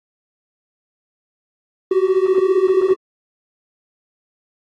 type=beating tone pair; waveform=triangle; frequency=370 / 385 Hz; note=F#4 / G4; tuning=0 / -31 cents; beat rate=15 Hz; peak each=-14 dBFS; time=1.91-2.94 s; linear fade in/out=5 ms; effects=AAC 32 kbps

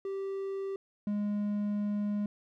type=tone pair in turn; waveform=triangle; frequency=390 / 206.6 Hz; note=G4 / G#3; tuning=-9 / -9 cents; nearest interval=major seventh; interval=1100 cents; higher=first; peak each=-31 / -27 dBFS; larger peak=second; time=0.05-0.76 / 1.07-2.26 s; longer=second; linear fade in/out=2 ms; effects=none

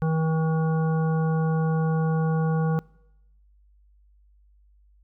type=harmonic tone; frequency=160 Hz; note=D#3; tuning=49 cents sharp; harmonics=1 / 3 / 5 / 7 / 9; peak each=-21 / -31 / -35 / -38 / -40 dBFS; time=0.02-2.79 s; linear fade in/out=0 ms; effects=noise-tail reverb RT60 0.9 s tail -24 dB re dry + added 50 Hz sine -55 dBFS peak until 5.03 s

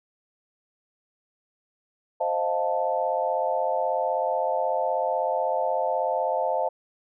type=chord; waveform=sine; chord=F dominant seventh; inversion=second; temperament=equal; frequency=523.3 / 622.3 / 698.5 / 880 Hz; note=C5 / Eb5 / F5 / A5; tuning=0 / 0 / 0 / 0 cents; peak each=-28 dBFS; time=2.2-6.69 s; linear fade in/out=10 ms; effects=none

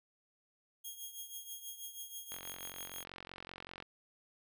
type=tone with tremolo; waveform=5% pulse; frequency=3261 Hz; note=G#7; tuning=32 cents flat; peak=-33 dBFS; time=0.84-3.04 s; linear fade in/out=10 ms; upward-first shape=triangle; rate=6.2 Hz; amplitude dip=75%
type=click train; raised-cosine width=0.3 ms; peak=-30 dBFS; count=69; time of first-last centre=2.32-3.824 s; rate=45.2 Hz
effects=none

